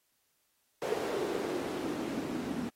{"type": "noise with band-pass filter sweep", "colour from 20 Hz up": "white", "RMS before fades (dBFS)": -35, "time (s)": [0.82, 2.69], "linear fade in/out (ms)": 0, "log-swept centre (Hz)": [460, 230], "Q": 3.4, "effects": ["white hiss -75 dBFS RMS until 2.75 s", "AAC 48 kbps"]}